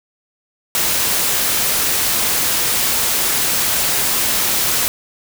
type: noise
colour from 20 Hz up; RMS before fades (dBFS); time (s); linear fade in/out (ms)
white; -17; 0.75-4.88; 0
effects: none